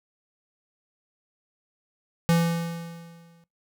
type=tone with exponential decay; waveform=square; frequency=168.2 Hz; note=E3; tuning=35 cents sharp; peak=-17 dBFS; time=2.29-3.44 s; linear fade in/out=0 ms; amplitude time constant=250 ms; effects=noise-tail reverb RT60 0.2 s tail -21 dB re dry